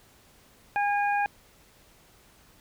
harmonic tone, 816 Hz, G#5, 31 cents flat, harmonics 1 / 2 / 3, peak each -24 / -30 / -34 dBFS, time 0.76-1.26 s, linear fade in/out 0 ms, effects pink hiss -58 dBFS RMS until 2.6 s

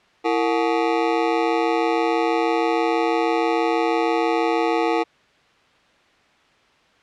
25% pulse ring-modulated tone, 396.2 Hz, G4, 18 cents sharp, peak -11 dBFS, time 0.24-5.04 s, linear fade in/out 20 ms, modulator 63.1 Hz, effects white hiss -56 dBFS RMS until 7.02 s + low-pass 3000 Hz 12 dB/octave

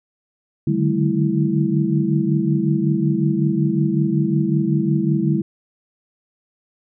sine tone cluster, 145.4 / 150.8 / 189 / 214.4 / 329.2 Hz, D3 / D3 / F#3 / A3 / E4, -17 / +46 / +37 / -45 / -2 cents, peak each -22 dBFS, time 0.67-5.42 s, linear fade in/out 5 ms, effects none

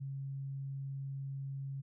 sine tone, 136.8 Hz, C#3, 23 cents flat, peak -38 dBFS, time 0-1.82 s, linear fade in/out 20 ms, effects none

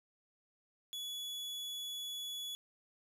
40% pulse tone, 3400 Hz, G#7, 40 cents sharp, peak -39 dBFS, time 0.93-2.55 s, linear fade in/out 0 ms, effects 13-bit

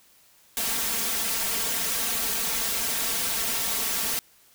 white noise with comb filter, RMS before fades -27 dBFS, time 0.57-4.19 s, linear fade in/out 0 ms, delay 4.4 ms, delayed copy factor +0.85, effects white hiss -58 dBFS RMS until 4.54 s

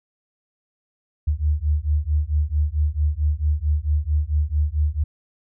sine beating tone pair, 73 / 77.5 Hz, D2 / D#2, -10 / -6 cents, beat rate 4.5 Hz, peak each -21 dBFS, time 1.27-5.04 s, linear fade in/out 10 ms, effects none

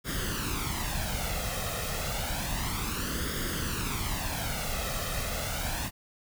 pink noise with flanger, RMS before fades -32 dBFS, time 0.04-5.91 s, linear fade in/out 50 ms, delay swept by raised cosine 0.59 to 1.59 ms, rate 0.3 Hz, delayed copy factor +0.65, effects none

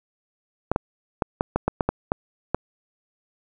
clicks, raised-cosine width 1 ms, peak -6 dBFS, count 10, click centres 0.716 / 0.761 / 1.222 / 1.409 / 1.56 / 1.68 / 1.808 / 1.89 / 2.119 / 2.546 s, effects none

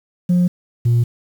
sine tone pair in turn, 177.9 / 118.73 Hz, F3 / A#2, +32 / +32 cents, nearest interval perfect fifth, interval 700 cents, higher first, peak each -9 dBFS, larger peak neither, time 0.29-0.48 / 0.85-1.04 s, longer neither, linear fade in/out 10 ms, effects tanh soft clip ceiling -10 dBFS + 7-bit

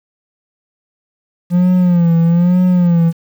triangle tone with vibrato, 174.1 Hz, F3, 5 cents flat, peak -6 dBFS, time 1.5-3.13 s, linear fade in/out 50 ms, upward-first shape sine, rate 1.1 Hz, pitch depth 80 cents each way, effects 7-bit

